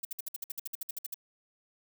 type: noise bursts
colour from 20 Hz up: violet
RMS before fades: -36 dBFS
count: 15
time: 0.03-1.143 s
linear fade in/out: 5 ms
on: 21 ms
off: 57 ms
effects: none